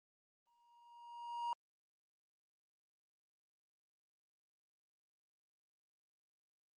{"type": "tone with exponential growth", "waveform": "triangle", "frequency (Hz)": 947, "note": "A#5", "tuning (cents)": 27, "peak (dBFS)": -33, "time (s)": [0.47, 1.53], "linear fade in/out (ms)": 1, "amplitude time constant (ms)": 230, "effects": ["Opus 32 kbps"]}